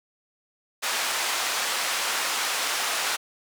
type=band-pass noise; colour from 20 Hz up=pink; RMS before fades=-27 dBFS; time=0.82-3.17 s; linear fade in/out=20 ms; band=930 to 9800 Hz; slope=12 dB/octave; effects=none